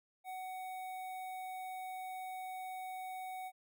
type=tone with notch filter; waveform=square; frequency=747 Hz; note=F#5; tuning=16 cents sharp; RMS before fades=-44 dBFS; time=0.24-3.52 s; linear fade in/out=50 ms; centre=5500 Hz; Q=0.67; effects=none